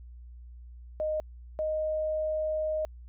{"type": "tone pair in turn", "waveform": "sine", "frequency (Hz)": [618, 621.2], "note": ["D#5", "D#5"], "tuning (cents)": [-12, -3], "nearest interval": "unison", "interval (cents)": 9, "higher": "second", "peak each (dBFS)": -27, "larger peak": "neither", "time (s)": [[1, 1.2], [1.59, 2.85]], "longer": "second", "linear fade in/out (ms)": 0, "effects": ["added 60 Hz sine -44 dBFS peak until 3.08 s"]}